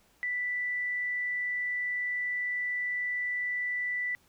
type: tone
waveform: sine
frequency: 1975.5 Hz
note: B6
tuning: in tune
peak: -29 dBFS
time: 0.23-4.15 s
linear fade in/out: 0 ms
effects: pink hiss -65 dBFS RMS until 4.28 s